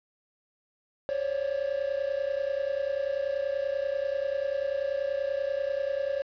triangle tone pair together, 540 / 570.3 Hz, C#5 / C#5, -45 / +49 cents, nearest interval minor second, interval 94 cents, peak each -28 dBFS, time 1.09-6.22 s, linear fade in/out 0 ms, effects resampled to 11025 Hz + 8-bit

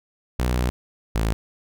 sawtooth tone pair in turn, 61.74 / 55 Hz, B1 / A1, 0 / 0 cents, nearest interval major second, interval 200 cents, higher first, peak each -16 dBFS, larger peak neither, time 0.39-0.7 / 1.15-1.33 s, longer first, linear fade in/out 0 ms, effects none

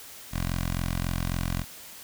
10% pulse tone with notch filter, 43.65 Hz, F1, in tune, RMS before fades -29 dBFS, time 0.31-1.65 s, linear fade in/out 50 ms, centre 430 Hz, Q 0.7, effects white hiss -45 dBFS RMS until 2.03 s

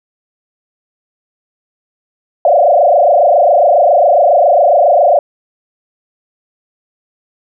sine tone with frequency modulation, 641 Hz, E5, 49 cents flat, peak -5 dBFS, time 2.45-5.19 s, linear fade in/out 2 ms, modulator 27.3 Hz, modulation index 3.2, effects none

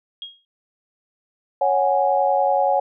sine tone with exponential decay, 3270 Hz, G#7, 28 cents flat, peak -27 dBFS, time 0.22-0.45 s, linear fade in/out 1 ms, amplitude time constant 48 ms
sine chord, C# suspended fourth, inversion none, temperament equal, 554.4 / 740 / 830.6 Hz, C#5 / F#5 / G#5, 0 / 0 / 0 cents, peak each -20 dBFS, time 1.61-2.8 s, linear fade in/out 5 ms
effects none

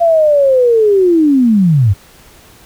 sine linear sweep, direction down, 688 to 90 Hz, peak -6 dBFS, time 0-1.94 s, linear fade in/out 20 ms, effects pink hiss -42 dBFS RMS until 2.65 s

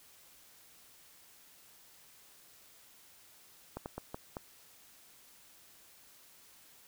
slowing click train, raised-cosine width 1 ms, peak -25 dBFS, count 5, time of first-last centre 3.77-4.369 s, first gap 89 ms, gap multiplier 1.36, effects white hiss -60 dBFS RMS until 6.87 s

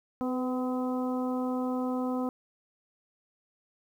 harmonic tone with a mistuned harmonic, 254.4 Hz, C4, 48 cents flat, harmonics 1 / 2 / 3 / 4 / 5, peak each -29 / -35 / -39 / -41 / -43 dBFS, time 0.21-2.29 s, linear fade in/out 0 ms, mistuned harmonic 2, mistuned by -19 cents, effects 10-bit

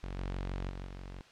sawtooth tone with level steps, 46.25 Hz, F#1, in tune, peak -34 / -31 / -36 / -39 dBFS, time 0.03-1.21 s, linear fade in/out 0 ms, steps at 0.18 / 0.69 / 0.86 s, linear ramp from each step 5 ms, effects white hiss -58 dBFS RMS until 1.31 s + low-pass 4000 Hz 12 dB/octave

